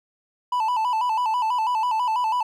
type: tone with vibrato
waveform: triangle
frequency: 932.3 Hz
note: A#5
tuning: in tune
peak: -18 dBFS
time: 0.52-2.43 s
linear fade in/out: 5 ms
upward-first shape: square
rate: 6.1 Hz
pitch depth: 100 cents each way
effects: none